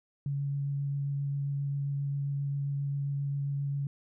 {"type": "tone with vibrato", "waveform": "sine", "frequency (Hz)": 140.7, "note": "C#3", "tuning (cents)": 26, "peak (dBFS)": -29, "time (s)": [0.26, 3.87], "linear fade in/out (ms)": 2, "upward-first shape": "triangle", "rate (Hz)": 7.5, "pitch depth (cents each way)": 11, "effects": []}